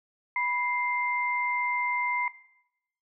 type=tone pair together; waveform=sine; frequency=982.1 / 2093 Hz; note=B5 / C7; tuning=-10 / 0 cents; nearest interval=octave + minor second; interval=1310 cents; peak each=-29 / -27 dBFS; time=0.36-2.28 s; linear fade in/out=2 ms; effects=noise-tail reverb RT60 0.8 s tail -18 dB re dry